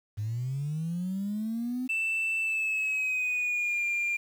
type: linear sweep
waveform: sine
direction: up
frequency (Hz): 101.2 to 258.8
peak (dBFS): -28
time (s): 0.17-1.88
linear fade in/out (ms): 20
type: tone with pitch glide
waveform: sine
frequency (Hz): 2657 to 2395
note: E7 to D7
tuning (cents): +13 to +33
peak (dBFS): -24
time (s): 1.89-4.17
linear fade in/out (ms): 10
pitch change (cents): -180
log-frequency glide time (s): 2.4-3.83
effects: tanh soft clip ceiling -25 dBFS + 9-bit